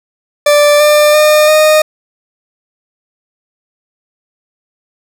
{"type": "tone with pitch steps", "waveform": "40% pulse", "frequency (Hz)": [587.3, 596.9, 606.6, 616.5], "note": ["D5", "D5", "D#5", "D#5"], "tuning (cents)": [0, 28, -44, -16], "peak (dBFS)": -4, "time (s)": [0.46, 1.82], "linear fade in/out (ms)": 5, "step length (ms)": 340, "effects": []}